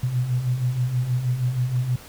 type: beating tone pair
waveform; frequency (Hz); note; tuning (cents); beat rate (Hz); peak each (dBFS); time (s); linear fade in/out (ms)
sine; 120.6 / 126.9; B2 / B2; -41 / +47; 6.3; -28 / -21; 0.03-1.96; 5
effects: pink hiss -44 dBFS RMS until 2.08 s